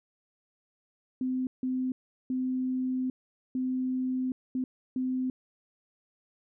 sine tone bursts at uneven times, 256.8 Hz, C4, 32 cents flat, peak -27 dBFS, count 6, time 1.21-1.47 / 1.63-1.92 / 2.3-3.1 / 3.55-4.32 / 4.55-4.64 / 4.96-5.3 s, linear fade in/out 2 ms, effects none

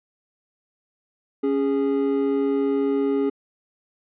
triangle tone pair together, 277.2 / 411.9 Hz, C#4 / G#4, 0 / -14 cents, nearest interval perfect fifth, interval 686 cents, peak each -20 dBFS, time 1.43-3.3 s, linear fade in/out 10 ms, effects resampled to 8000 Hz

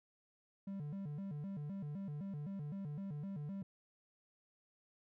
triangle tone with vibrato, 170 Hz, F3, 46 cents flat, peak -39 dBFS, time 0.67-3.63 s, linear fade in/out 5 ms, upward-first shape square, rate 3.9 Hz, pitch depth 250 cents each way, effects none

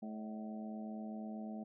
harmonic tone with a mistuned harmonic, 108.2 Hz, A2, 29 cents flat, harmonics 2 / 3 / 4 / 5 / 6 / 7, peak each -42 / -54 / -58 / -57 / -53 / -54 dBFS, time 0.02-1.64 s, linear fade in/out 10 ms, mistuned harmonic 5, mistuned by +74 cents, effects none

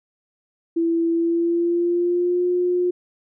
sine tone with pitch glide, 333.3 to 357.2 Hz, E4 to F4, +19 to +39 cents, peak -17 dBFS, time 0.76-2.91 s, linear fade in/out 10 ms, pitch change +120 cents, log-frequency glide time 1.11-2.45 s, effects none

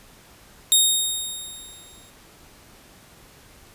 15% pulse tone with exponential decay, 3720 Hz, A#7, 4 cents flat, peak -5 dBFS, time 0.72-2.1 s, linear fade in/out 0 ms, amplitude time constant 300 ms, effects pink hiss -50 dBFS RMS until 3.74 s + resampled to 32000 Hz

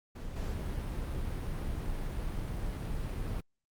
brown noise with level steps, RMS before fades -41 / -35 dBFS, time 0.15-3.41 s, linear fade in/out 10 ms, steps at 0.36 s, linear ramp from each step 5 ms, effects Opus 48 kbps

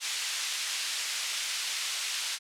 pink band-pass noise, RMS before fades -33 dBFS, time 0-2.39 s, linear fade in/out 50 ms, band 2600 to 7900 Hz, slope 12 dB/octave, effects low-pass 12000 Hz 12 dB/octave

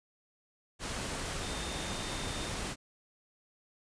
sine tone in noise, 3639 Hz, A#7, 42 cents flat, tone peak -46 dBFS, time 1.39-2.52 s, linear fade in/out 50 ms, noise pink, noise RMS -37 dBFS, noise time 0.79-2.76 s, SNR -12 dB, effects resampled to 22050 Hz

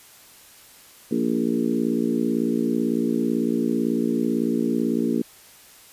harmonic tone with a mistuned harmonic, 58 Hz, A#1, 8 cents flat, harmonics 3 / 4 / 5 / 6 / 7 / 8, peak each -32 / -23 / -25 / -28 / -30 / -34 dBFS, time 1.11-5.22 s, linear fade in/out 5 ms, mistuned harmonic 7, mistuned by +23 cents, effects white hiss -49 dBFS RMS until 5.92 s + resampled to 32000 Hz

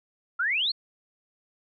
sine exponential sweep, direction up, 1335 to 4456 Hz, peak -23 dBFS, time 0.39-0.72 s, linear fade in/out 10 ms, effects none

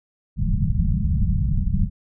pink low-pass noise, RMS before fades -20 dBFS, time 0.36-1.9 s, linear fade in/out 50 ms, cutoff 210 Hz, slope 96 dB/octave, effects none

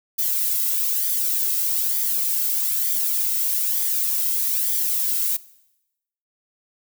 violet noise with flanger, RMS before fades -22 dBFS, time 0.18-5.37 s, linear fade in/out 10 ms, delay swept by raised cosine 0.73 to 1.73 ms, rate 1.1 Hz, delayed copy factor -0.55, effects noise-tail reverb RT60 0.9 s tail -20 dB re dry

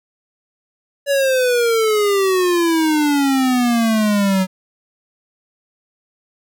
square exponential sweep, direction down, 570 to 185 Hz, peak -14 dBFS, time 1.06-4.47 s, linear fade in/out 50 ms, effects none

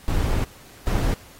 brown noise bursts at uneven times, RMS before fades -21 dBFS, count 2, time 0.08-0.44 / 0.87-1.14 s, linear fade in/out 0 ms, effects pink hiss -48 dBFS RMS until 1.39 s + AAC 48 kbps

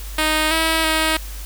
5% pulse tone with pitch steps, 310.7 / 322.7 / 316.6 Hz, D#4 / E4 / D#4, -2 / -37 / +30 cents, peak -5 dBFS, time 0.18-1.17 s, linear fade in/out 5 ms, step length 330 ms, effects added 50 Hz sine -29 dBFS peak until 1.45 s + white hiss -38 dBFS RMS until 1.45 s

